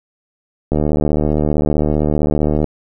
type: click train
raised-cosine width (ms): 2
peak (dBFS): -3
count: 146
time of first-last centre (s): 0.72-2.643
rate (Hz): 75.4
effects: none

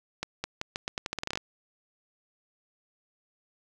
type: accelerating click train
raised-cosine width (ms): 0.2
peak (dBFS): -14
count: 15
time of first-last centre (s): 0.23-1.374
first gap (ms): 210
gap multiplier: 0.83
effects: none

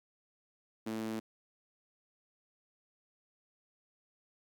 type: tone with high-pass filter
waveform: sawtooth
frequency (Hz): 110.7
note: A2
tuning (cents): +11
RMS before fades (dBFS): -38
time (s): 0.86-1.2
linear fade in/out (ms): 10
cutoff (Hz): 260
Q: 4.1
effects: none

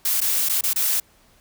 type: noise with dropouts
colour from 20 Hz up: blue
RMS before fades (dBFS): -21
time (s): 0.05-1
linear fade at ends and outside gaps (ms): 5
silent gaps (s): 0.205-0.214 / 0.488-0.495 / 0.61-0.636 / 0.733-0.759
effects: pink hiss -57 dBFS RMS until 1.4 s

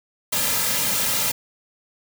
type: noise with comb filter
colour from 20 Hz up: white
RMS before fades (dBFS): -22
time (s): 0.32-1.32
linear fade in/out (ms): 10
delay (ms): 2.7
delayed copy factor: -1
effects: none

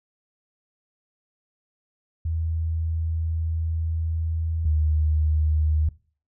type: tone pair in turn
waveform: sine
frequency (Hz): 81.2 / 77.13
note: E2 / D#2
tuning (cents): -26 / -15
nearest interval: minor second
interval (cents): 89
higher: first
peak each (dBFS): -23 / -18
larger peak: second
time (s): 2.25-4.65 / 4.65-5.89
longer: first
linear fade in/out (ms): 5
effects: noise-tail reverb RT60 0.4 s tail -20 dB re dry

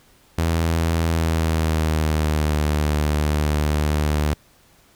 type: tone with pitch glide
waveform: sawtooth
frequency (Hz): 82.41 to 75.14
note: E2 to D2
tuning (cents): 0 to +40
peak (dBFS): -14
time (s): 0.38-4.34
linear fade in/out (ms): 5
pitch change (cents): -160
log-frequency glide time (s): 1.09-2.64
effects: pink hiss -55 dBFS RMS until 4.95 s

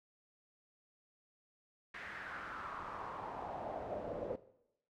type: noise with band-pass filter sweep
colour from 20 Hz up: brown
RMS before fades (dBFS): -44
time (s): 1.94-4.36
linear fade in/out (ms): 5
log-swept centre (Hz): 1900 to 500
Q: 3.7
effects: noise-tail reverb RT60 0.8 s tail -17 dB re dry

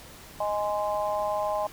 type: harmonic tone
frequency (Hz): 207.7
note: G#3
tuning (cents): 0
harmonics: 3 / 4 / 5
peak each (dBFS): -28 / -30 / -32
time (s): 0.4-1.67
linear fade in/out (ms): 5
effects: pink hiss -47 dBFS RMS until 1.72 s

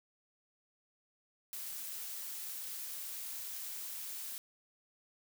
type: noise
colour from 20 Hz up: blue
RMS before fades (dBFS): -43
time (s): 1.53-4.38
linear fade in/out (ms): 0
effects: none

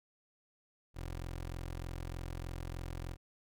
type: tone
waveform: 20% pulse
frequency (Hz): 43.28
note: F1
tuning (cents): -15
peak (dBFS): -35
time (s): 0.94-3.17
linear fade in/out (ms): 50
effects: none

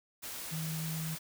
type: tone in noise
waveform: sine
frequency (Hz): 160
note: D#3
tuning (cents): +49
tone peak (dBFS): -35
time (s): 0.51-1.16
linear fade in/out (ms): 20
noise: white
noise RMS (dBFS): -42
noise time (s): 0.22-1.19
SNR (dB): +4
effects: none

